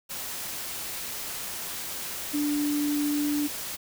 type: tone in noise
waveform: sine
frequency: 293 Hz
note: D4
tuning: 4 cents flat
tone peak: -24 dBFS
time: 2.33-3.48 s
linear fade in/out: 20 ms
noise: white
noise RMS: -35 dBFS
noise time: 0.09-3.77 s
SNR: +8 dB
effects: none